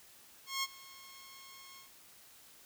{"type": "tone with ADSR envelope", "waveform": "10% pulse", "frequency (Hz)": 1082, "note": "C#6", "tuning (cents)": -42, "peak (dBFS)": -23, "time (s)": [0.46, 1.91], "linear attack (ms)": 170, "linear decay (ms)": 36, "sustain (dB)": -21, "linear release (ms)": 130, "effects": ["white hiss -59 dBFS RMS until 2.65 s"]}